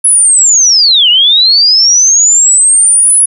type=linear two-way sweep; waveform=sine; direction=down then up; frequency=10440 to 2815 to 10440 Hz; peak=-3 dBFS; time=0.04-3.26 s; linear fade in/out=10 ms; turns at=1.09 s; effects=none